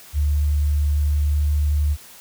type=tone with pitch glide; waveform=sine; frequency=73.42 to 73.97 Hz; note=D2 to D2; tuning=0 to +13 cents; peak=-16 dBFS; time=0.13-1.97 s; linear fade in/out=50 ms; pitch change=+13 cents; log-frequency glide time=0.96-1.64 s; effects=white hiss -44 dBFS RMS until 2.2 s